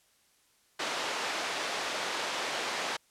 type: band-pass noise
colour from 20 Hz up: pink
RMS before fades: -34 dBFS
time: 0.79-2.97 s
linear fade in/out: 10 ms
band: 550 to 5400 Hz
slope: 12 dB/octave
effects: white hiss -67 dBFS RMS until 3.1 s + low-pass 11000 Hz 12 dB/octave